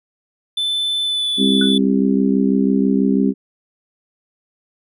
triangle tone with pitch glide, 3520 to 3468 Hz, A7 to A7, 0 to -26 cents, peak -16 dBFS, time 0.57-1.78 s, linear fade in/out 5 ms, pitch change -26 cents, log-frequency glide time 1.03-1.29 s
harmonic tone, 66.1 Hz, C2, 18 cents sharp, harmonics 3 / 4 / 5 / 6, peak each -16 / -16 / -26 / -22 dBFS, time 1.37-3.34 s, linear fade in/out 50 ms
sine tone with exponential decay, 1480 Hz, F#6, in tune, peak -19 dBFS, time 1.61-1.73 s, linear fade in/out 5 ms, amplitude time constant 25 ms
effects none

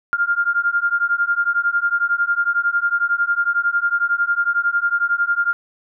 sine beating tone pair, 1396.9 / 1407.9 Hz, F6 / F6, 0 / +14 cents, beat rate 11 Hz, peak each -19 dBFS, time 0.13-5.53 s, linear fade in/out 0 ms, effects none

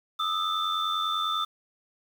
sine tone cluster, 1217 / 1307 / 3548 Hz, D#6 / E6 / A7, -39 / -15 / +14 cents, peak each -29 dBFS, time 0.19-1.45 s, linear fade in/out 10 ms, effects tanh soft clip ceiling -18 dBFS + 8-bit

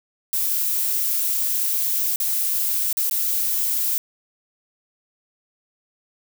violet noise with dropouts, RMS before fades -22 dBFS, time 0.33-3.98 s, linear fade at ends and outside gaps 0 ms, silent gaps 2.159-2.201 / 2.928-2.971 / 3.097-3.111 s, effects none

